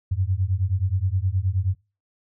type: beating tone pair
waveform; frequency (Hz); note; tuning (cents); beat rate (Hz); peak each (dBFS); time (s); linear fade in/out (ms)
sine; 89.7 / 99.2; F2 / G2; +47 / +21; 9.5; -23; 0.11-1.75; 10
effects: noise-tail reverb RT60 0.3 s tail -23 dB re dry